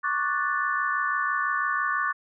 sine chord, D major seventh, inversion third, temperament equal, 1108.7 / 1174.7 / 1480 / 1760 Hz, C#6 / D6 / F#6 / A6, 0 / 0 / 0 / 0 cents, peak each -29 dBFS, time 0.03-2.13 s, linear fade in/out 20 ms, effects none

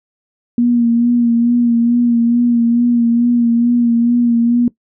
sine tone with vibrato, 237 Hz, A#3, 29 cents sharp, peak -9 dBFS, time 0.58-4.68 s, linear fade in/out 2 ms, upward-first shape sine, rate 2.3 Hz, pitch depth 32 cents each way, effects noise-tail reverb RT60 0.1 s tail -19 dB re dry

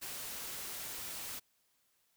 white noise, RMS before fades -43 dBFS, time 0.01-1.4 s, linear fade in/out 20 ms, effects white hiss -75 dBFS RMS until 2.16 s

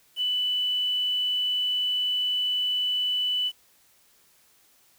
sine tone with quantisation, 2984 Hz, F#7, 14 cents sharp, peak -23 dBFS, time 0.16-3.52 s, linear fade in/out 50 ms, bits 8, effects white hiss -61 dBFS RMS until 4.98 s

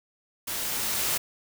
white noise with level ramp, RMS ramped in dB -32 to -26 dBFS, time 0.47-1.18 s, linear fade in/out 10 ms, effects none

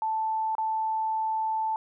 sine tone with dropouts, 880 Hz, A5, in tune, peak -25 dBFS, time 0.02-1.76 s, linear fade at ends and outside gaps 1 ms, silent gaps 0.552-0.582 s, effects none

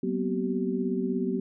sine tone cluster, 188.6 / 237.1 / 253.8 / 382.6 Hz, F#3 / A#3 / B3 / G4, +33 / +30 / +47 / -42 cents, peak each -31 dBFS, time 0.03-1.4 s, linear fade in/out 5 ms, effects none

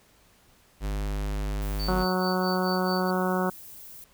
square tone, 50.6 Hz, G#1, 44 cents flat, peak -28 dBFS, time 0.8-2.06 s, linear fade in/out 50 ms
violet noise, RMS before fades -45 dBFS, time 1.62-4.04 s, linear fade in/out 0 ms
triangle tone with tremolo, 4547 Hz, C#8, 43 cents sharp, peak -31 dBFS, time 1.79-3.11 s, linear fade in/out 10 ms, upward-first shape sine, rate 4.6 Hz, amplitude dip 90%
harmonic tone, 184.2 Hz, F#3, 7 cents flat, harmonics 1 / 2 / 3 / 4 / 5 / 6 / 7 / 8, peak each -27 / -30 / -32 / -33 / -34 / -35 / -35 / -36 dBFS, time 1.88-3.5 s, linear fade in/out 5 ms
effects pink hiss -60 dBFS RMS until 4.13 s

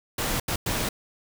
pink noise bursts at uneven times, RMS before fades -27 dBFS, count 3, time 0.18-0.4 / 0.48-0.56 / 0.66-0.89 s, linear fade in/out 5 ms, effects none

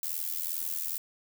violet noise with amplitude modulation, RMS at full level -30 dBFS, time 0.03-0.98 s, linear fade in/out 2 ms, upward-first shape sine, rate 82.3 Hz, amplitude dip 85%, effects none

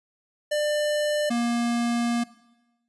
square tone pair in turn, 596 / 236.5 Hz, D5 / A#3, +25 / +25 cents, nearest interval octave + major third, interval 1600 cents, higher first, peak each -23 dBFS, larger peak neither, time 0.51-1.3 / 1.3-2.24 s, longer second, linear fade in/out 10 ms, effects noise-tail reverb RT60 1.0 s tail -19 dB re dry + resampled to 24000 Hz

